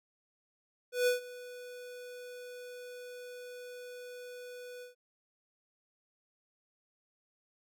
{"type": "tone with ADSR envelope", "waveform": "square", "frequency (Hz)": 493.9, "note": "B4", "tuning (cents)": 0, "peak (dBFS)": -25, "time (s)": [0.92, 4.95], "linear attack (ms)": 150, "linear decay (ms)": 130, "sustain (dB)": -20, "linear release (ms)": 130, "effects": []}